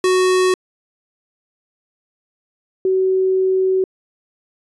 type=tone pair in turn; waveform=square / sine; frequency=370 / 377.1 Hz; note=F#4 / F#4; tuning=0 / +33 cents; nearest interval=unison; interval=33 cents; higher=second; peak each=-13 dBFS; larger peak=neither; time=0.04-0.54 / 2.85-3.84 s; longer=second; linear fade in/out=2 ms; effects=resampled to 24000 Hz

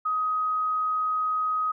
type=tone; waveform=sine; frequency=1258 Hz; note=D#6; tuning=19 cents sharp; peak=-23 dBFS; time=0.05-1.72 s; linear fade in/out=10 ms; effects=none

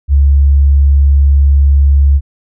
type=tone; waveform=sine; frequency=70 Hz; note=C#2; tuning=18 cents sharp; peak=-4 dBFS; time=0.08-2.21 s; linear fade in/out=50 ms; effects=none

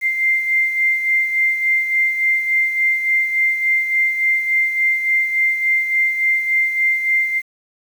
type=beating tone pair; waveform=sine; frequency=2093 / 2096.5 Hz; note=C7 / C7; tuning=0 / +3 cents; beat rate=3.5 Hz; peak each=-15 / -23 dBFS; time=0.01-7.42 s; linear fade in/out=50 ms; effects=7-bit

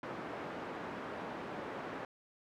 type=band-pass noise; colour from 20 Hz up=pink; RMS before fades=-43 dBFS; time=0.03-2.05 s; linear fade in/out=2 ms; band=240 to 1500 Hz; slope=12 dB/octave; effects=none

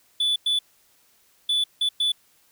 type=tone bursts at uneven times; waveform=triangle; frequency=3468 Hz; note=A7; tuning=26 cents flat; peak=-18 dBFS; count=5; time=0.2-0.36 / 0.46-0.59 / 1.49-1.64 / 1.81-1.89 / 2-2.12 s; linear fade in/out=5 ms; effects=white hiss -61 dBFS RMS until 2.51 s

